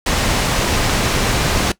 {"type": "low-pass noise", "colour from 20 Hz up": "pink", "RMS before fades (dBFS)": -17, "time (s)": [0.06, 1.72], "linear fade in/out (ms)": 5, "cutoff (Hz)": 7700, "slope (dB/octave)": 12, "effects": ["noise-tail reverb RT60 0.1 s tail -18 dB re dry"]}